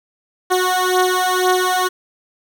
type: beating tone pair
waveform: 15% pulse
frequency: 366.3 / 368.3 Hz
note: F#4 / F#4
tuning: -17 / -8 cents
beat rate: 2 Hz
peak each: -11 dBFS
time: 0.5-1.89 s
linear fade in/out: 20 ms
effects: none